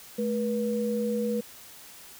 sine tone pair together, 215.3 / 483.4 Hz, A3 / B4, -37 / -37 cents, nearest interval octave + major second, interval 1400 cents, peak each -28 dBFS, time 0.18-1.41 s, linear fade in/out 10 ms, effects white hiss -48 dBFS RMS until 2.19 s

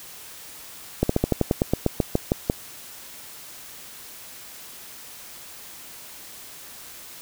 slowing click train, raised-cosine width 2 ms, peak -5 dBFS, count 14, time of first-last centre 1.03-2.499 s, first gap 64 ms, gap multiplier 1.09, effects white hiss -42 dBFS RMS until 7.21 s

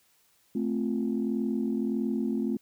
sine chord, F major, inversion first, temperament equal, 220 / 261.6 / 349.2 Hz, A3 / C4 / F4, 0 / 0 / 0 cents, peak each -28 / -30 / -33 dBFS, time 0.55-2.57 s, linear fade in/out 5 ms, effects tanh soft clip ceiling -18 dBFS + white hiss -66 dBFS RMS until 2.61 s

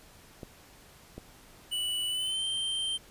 clicks, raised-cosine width 2 ms, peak -27 dBFS, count 2, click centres 0.432 / 1.18 s
square tone with pitch glide, 2960 to 3136 Hz, F#7 to G7, 0 to 0 cents, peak -30 dBFS, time 1.71-2.98 s, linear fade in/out 20 ms, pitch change +100 cents, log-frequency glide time 2.08-2.46 s
effects pink hiss -55 dBFS RMS until 3.1 s + resampled to 32000 Hz

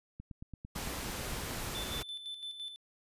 click train, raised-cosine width 5 ms, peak -32 dBFS, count 12, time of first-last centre 0.2-1.436 s, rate 8.9 Hz
pink noise, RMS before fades -39 dBFS, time 0.75-2.03 s, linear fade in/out 10 ms
triangle tone with tremolo, 3520 Hz, A7, in tune, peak -37 dBFS, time 1.75-2.76 s, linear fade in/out 0 ms, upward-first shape square, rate 5.9 Hz, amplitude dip 55%
effects resampled to 32000 Hz

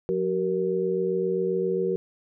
sine tone cluster, 180 / 379.5 / 467 Hz, F#3 / F#4 / A#4, -47 / +44 / +3 cents, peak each -31 / -25 / -27 dBFS, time 0.09-1.96 s, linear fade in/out 0 ms, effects none

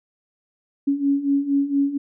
sine beating tone pair, 277.2 / 281.5 Hz, C#4 / C#4, 0 / +27 cents, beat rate 4.3 Hz, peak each -23 / -19 dBFS, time 0.87-1.98 s, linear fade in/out 10 ms, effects none

